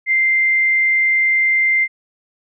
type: tone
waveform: sine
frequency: 2090 Hz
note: C7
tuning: 2 cents flat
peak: -12 dBFS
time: 0.06-1.88 s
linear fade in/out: 50 ms
effects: none